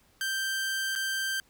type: tone with dropouts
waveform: sawtooth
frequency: 1568 Hz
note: G6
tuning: in tune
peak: -25 dBFS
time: 0.21-1.4 s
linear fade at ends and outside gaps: 1 ms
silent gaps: 0.953-0.959 s
effects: pink hiss -64 dBFS RMS until 1.49 s